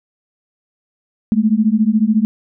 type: beating tone pair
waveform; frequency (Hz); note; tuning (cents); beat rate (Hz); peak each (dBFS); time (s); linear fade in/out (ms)
sine; 209.8 / 223.8; G#3 / A3; +18 / +30; 14; -14; 1.32-2.25; 0
effects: none